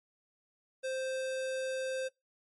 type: tone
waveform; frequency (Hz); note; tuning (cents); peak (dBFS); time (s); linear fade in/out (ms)
square; 523.3; C5; 0; -34; 0.83-2.09; 20
effects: noise-tail reverb RT60 0.2 s tail -24 dB re dry + MP3 48 kbps